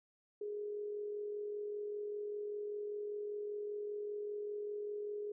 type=tone with amplitude modulation; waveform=sine; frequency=415.5 Hz; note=G#4; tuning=1 cent sharp; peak=-37 dBFS; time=0.41-5.32 s; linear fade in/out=5 ms; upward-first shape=sine; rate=45.1 Hz; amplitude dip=35%; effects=none